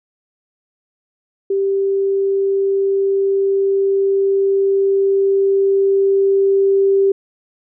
sine tone with level ramp, 392 Hz, G4, in tune, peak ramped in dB -14 to -10 dBFS, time 1.5-7.12 s, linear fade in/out 5 ms, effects none

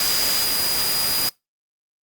sine tone in noise, 4900 Hz, D#8, 27 cents flat, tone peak -23 dBFS, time 0-1.29 s, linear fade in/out 2 ms, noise white, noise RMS -22 dBFS, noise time 0-1.29 s, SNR -4 dB, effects noise-tail reverb RT60 0.2 s tail -23 dB re dry + Opus 48 kbps

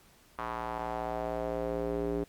square tone with band-pass filter sweep, 57.9 Hz, A#1, 11 cents flat, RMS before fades -34 dBFS, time 0.38-2.24 s, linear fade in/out 5 ms, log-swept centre 1100 to 370 Hz, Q 2.6, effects pink hiss -61 dBFS RMS until 2.28 s + Opus 48 kbps

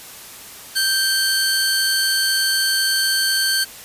sawtooth tone pair together, 1568 / 4458 Hz, G6 / C#8, 0 / +9 cents, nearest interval octave + tritone, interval 1809 cents, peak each -16 dBFS, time 0.75-3.65 s, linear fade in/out 20 ms, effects white hiss -38 dBFS RMS until 3.84 s + resampled to 32000 Hz

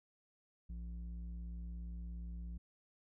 square tone with low-pass filter, 58.6 Hz, A#1, 10 cents sharp, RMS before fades -45 dBFS, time 0.69-2.58 s, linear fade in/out 10 ms, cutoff 140 Hz, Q 2, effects none

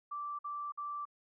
sine tone bursts, 1169 Hz, D6, 8 cents flat, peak -37 dBFS, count 3, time 0.11-1.054 s, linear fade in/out 10 ms, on 280 ms, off 52 ms, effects none

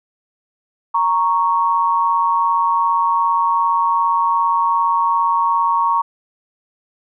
sine tone pair together, 931.3 / 1108.7 Hz, A#5 / C#6, -2 / 0 cents, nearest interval minor third, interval 302 cents, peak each -16 dBFS, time 0.94-6.02 s, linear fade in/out 10 ms, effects none

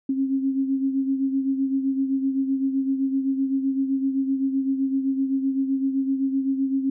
sine beating tone pair, 268.4 / 276.2 Hz, C4 / C#4, +44 / -6 cents, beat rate 7.8 Hz, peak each -21 / -29 dBFS, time 0.09-6.9 s, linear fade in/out 5 ms, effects none

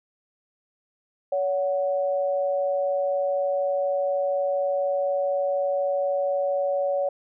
sine tone pair together, 564.1 / 740 Hz, C#5 / F#5, +30 / 0 cents, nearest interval perfect fourth, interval 470 cents, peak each -22 / -30 dBFS, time 1.32-7.09 s, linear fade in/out 5 ms, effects none

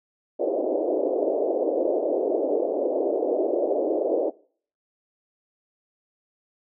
white band-pass noise, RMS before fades -24 dBFS, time 0.39-4.31 s, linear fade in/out 20 ms, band 310 to 620 Hz, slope 48 dB/octave, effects noise-tail reverb RT60 0.5 s tail -23 dB re dry

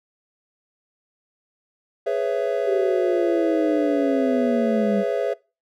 triangle chord, C# minor seventh, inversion second, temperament just, 415.8 / 498.9 / 554.4 / 665.2 Hz, G#4 / B4 / C#5 / E5, +2 / +17 / 0 / +16 cents, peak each -24 dBFS, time 2.06-5.34 s, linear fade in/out 10 ms
sine linear sweep, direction down, 397.6 to 196 Hz, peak -20 dBFS, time 2.65-5.04 s, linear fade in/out 50 ms
effects noise-tail reverb RT60 0.3 s tail -23 dB re dry

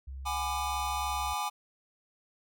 sine tone, 66.8 Hz, C2, 36 cents sharp, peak -38 dBFS, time 0.07-1.34 s, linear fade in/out 10 ms
square chord, G# half-diminished seventh, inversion third, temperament just, 747.5 / 830.6 / 996.7 / 1196.1 Hz, F#5 / G#5 / B5 / D6, +17 / 0 / +16 / +31 cents, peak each -41 / -35 / -39 / -36 dBFS, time 0.25-1.5 s, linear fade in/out 20 ms
effects none

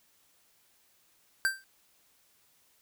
square tone with exponential decay, 1568 Hz, G6, in tune, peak -22 dBFS, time 1.45-1.64 s, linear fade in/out 0 ms, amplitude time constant 41 ms, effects white hiss -67 dBFS RMS until 2.81 s

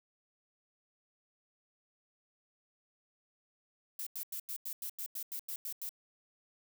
violet noise bursts, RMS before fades -40 dBFS, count 12, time 3.99-5.892 s, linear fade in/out 2 ms, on 76 ms, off 90 ms, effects none

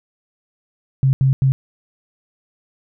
sine tone bursts at uneven times, 133.8 Hz, C3, 39 cents sharp, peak -11 dBFS, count 3, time 1.03-1.13 / 1.21-1.33 / 1.42-1.52 s, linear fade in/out 0 ms, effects none

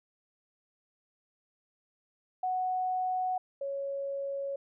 sine tone pair in turn, 740 / 554.4 Hz, F#5 / C#5, 0 / 0 cents, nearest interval perfect fourth, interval 500 cents, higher first, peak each -28 / -32 dBFS, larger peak first, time 2.43-3.38 / 3.61-4.56 s, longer neither, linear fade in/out 5 ms, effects none

